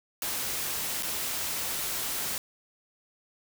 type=noise with dropouts; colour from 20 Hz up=white; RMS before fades=-32 dBFS; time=0.22-2.38 s; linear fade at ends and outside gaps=1 ms; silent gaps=1.025-1.031 s; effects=none